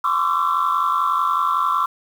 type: tone cluster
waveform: sine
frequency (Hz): 1033 / 1118 / 1169 / 1340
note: C6 / C#6 / D6 / E6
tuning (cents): -22 / +14 / -8 / +28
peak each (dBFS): -21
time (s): 0.04-1.86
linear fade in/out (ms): 5
effects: tanh soft clip ceiling -11 dBFS + 7-bit